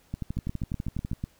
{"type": "two click trains", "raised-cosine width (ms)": 5, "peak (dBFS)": [-18, -19], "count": [8, 13], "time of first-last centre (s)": [[0.37, 1.24], [0.14, 1.132]], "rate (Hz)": [8.05, 12.1], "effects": ["pink hiss -62 dBFS RMS until 1.39 s"]}